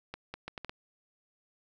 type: accelerating click train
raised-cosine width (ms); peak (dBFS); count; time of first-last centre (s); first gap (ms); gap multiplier
0.3; -23; 6; 0.14-0.695; 200; 0.7
effects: none